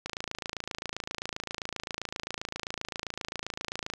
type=click train; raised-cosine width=0.2 ms; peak=-16 dBFS; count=108; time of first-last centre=0.06-3.937 s; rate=27.6 Hz; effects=none